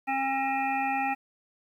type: harmonic tone with a mistuned harmonic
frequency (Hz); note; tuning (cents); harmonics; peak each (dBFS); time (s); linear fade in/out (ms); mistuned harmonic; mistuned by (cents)
269.2; C4; +49; 1 / 3 / 5 / 7 / 9 / 10; -35 / -27 / -39 / -36 / -35 / -39; 0.07-1.15; 20; 10; -38
effects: 10-bit